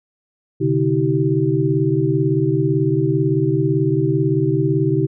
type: tone cluster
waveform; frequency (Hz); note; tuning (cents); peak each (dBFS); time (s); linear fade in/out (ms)
sine; 129.5 / 147.5 / 320.9 / 385.9; C3 / D3 / E4 / G4; -17 / +8 / -46 / -27; -20; 0.6-5.07; 20
effects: none